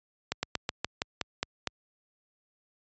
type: slowing click train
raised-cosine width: 0.2 ms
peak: -11 dBFS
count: 9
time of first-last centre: 0.32-1.673 s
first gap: 110 ms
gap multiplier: 1.12
effects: high-pass 60 Hz 12 dB/octave + resampled to 16000 Hz